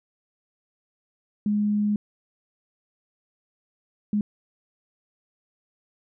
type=tone bursts at uneven times; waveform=sine; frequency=208.2 Hz; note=G#3; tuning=5 cents sharp; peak=-20 dBFS; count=2; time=1.46-1.96 / 4.13-4.21 s; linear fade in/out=2 ms; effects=none